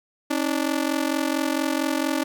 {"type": "ring-modulated tone", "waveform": "sawtooth", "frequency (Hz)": 292.6, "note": "D4", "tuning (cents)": -6, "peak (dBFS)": -15, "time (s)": [0.3, 2.24], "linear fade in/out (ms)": 10, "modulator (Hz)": 22.2, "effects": []}